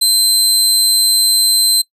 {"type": "tone", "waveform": "25% pulse", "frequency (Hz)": 4100, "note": "C8", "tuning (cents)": -36, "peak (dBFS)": -5, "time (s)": [0.01, 1.82], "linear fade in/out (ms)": 10, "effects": ["noise-tail reverb RT60 0.1 s tail -23 dB re dry"]}